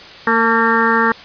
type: harmonic tone with a mistuned harmonic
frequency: 228.4 Hz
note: A#3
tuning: 35 cents flat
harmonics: 1 / 2 / 4 / 5 / 6 / 7 / 8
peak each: -19 / -19 / -19 / -19 / -19 / -19 / -19 dBFS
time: 0.27-1.12 s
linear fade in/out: 2 ms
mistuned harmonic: 4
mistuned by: -33 cents
effects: white hiss -36 dBFS RMS until 1.24 s + resampled to 11025 Hz